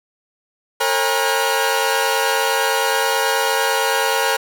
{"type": "tone cluster", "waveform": "sawtooth", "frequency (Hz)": [450.9, 541, 810, 951, 1441], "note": ["A4", "C#5", "G#5", "A#5", "F#6"], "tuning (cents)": [42, -42, -43, 34, -46], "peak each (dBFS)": -19, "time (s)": [0.8, 4.37], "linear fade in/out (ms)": 10, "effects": []}